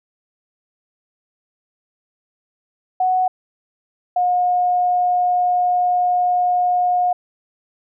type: tone pair in turn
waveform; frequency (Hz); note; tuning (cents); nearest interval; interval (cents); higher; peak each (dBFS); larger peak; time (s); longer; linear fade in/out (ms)
sine; 740 / 718.9; F#5 / F5; 0 / +50; minor second; 50; first; -14; neither; 3-3.28 / 4.16-7.13; second; 5
effects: none